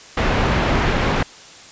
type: low-pass noise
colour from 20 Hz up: pink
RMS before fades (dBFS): -18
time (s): 0.17-1.23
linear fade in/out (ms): 5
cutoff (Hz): 2500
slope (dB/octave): 12
effects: white hiss -41 dBFS RMS until 1.71 s + resampled to 16000 Hz